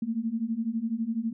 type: beating tone pair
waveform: sine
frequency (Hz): 220 / 232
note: A3 / A#3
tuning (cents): 0 / -8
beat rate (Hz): 12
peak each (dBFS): -31 / -29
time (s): 0.02-1.33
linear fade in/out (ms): 5
effects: none